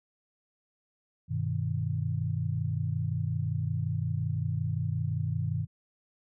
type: chord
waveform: sine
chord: G augmented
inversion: none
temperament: equal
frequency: 98 / 123.47 / 155.56 Hz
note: G2 / B2 / D#3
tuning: 0 / 0 / 0 cents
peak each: -32 dBFS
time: 1.28-5.67 s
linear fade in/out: 50 ms
effects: none